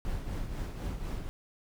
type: noise with tremolo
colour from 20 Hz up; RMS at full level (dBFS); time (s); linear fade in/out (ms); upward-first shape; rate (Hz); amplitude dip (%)
brown; -33; 0.05-1.29; 0; triangle; 4; 55
effects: none